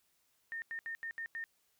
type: tone bursts at uneven times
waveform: sine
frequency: 1825 Hz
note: A#6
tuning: 37 cents flat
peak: -38 dBFS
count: 6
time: 0.52-0.62 / 0.71-0.79 / 0.86-0.95 / 1.03-1.11 / 1.18-1.26 / 1.35-1.44 s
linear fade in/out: 0 ms
effects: white hiss -75 dBFS RMS until 1.79 s